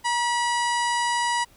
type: harmonic tone with a mistuned harmonic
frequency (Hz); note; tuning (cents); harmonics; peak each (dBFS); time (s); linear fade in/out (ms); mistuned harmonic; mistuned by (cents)
972; B5; -28; 1 / 2 / 3 / 4 / 5 / 6 / 7 / 8 / 9 / 10; -23 / -28 / -33 / -38 / -35 / -41 / -41 / -38 / -40 / -40; 0.04-1.45; 20; 1; -38
effects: pink hiss -56 dBFS RMS until 1.56 s